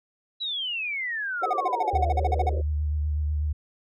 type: exponential sweep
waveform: sine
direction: down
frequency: 3983 to 659.3 Hz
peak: -27 dBFS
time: 0.4-2.11 s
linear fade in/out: 20 ms
type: band-pass noise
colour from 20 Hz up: white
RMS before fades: -34 dBFS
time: 1.41-2.62 s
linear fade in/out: 20 ms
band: 340 to 600 Hz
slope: 96 dB/octave
type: tone bursts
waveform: triangle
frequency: 739 Hz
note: F#5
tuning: 2 cents flat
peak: -19 dBFS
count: 15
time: 1.43-2.495 s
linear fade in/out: 5 ms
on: 29 ms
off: 45 ms
type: tone with vibrato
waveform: sine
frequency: 75 Hz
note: D2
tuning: 37 cents sharp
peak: -23 dBFS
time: 1.93-3.53 s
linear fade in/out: 10 ms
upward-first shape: triangle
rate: 8.1 Hz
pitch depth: 35 cents each way
effects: none